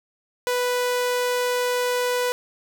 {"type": "tone", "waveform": "sawtooth", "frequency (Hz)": 493.9, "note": "B4", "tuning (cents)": 0, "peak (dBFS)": -17, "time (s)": [0.47, 2.32], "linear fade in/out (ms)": 0, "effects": []}